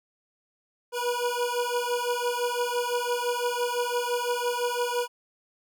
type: beating tone pair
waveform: 25% pulse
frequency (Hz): 482.3 / 488.2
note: B4 / B4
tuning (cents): -41 / -20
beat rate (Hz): 5.9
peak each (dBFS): -25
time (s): 0.92-5.08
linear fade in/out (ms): 50
effects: none